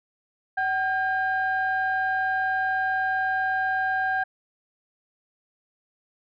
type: tone pair together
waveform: sine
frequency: 758 / 1606.1 Hz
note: F#5 / G6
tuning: +42 / +42 cents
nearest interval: octave + minor second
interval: 1300 cents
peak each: -24 dBFS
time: 0.57-4.24 s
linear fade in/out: 10 ms
effects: tanh soft clip ceiling -16 dBFS